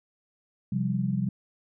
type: chord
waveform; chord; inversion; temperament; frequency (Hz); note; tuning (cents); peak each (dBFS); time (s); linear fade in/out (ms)
sine; C suspended fourth; none; equal; 130.81 / 174.61 / 196; C3 / F3 / G3; 0 / 0 / 0; -29 / -30 / -28; 0.72-1.29; 5
effects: none